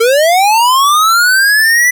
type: linear sweep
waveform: square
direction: up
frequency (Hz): 440 to 1992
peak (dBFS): -7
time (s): 0-1.91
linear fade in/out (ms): 10
effects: none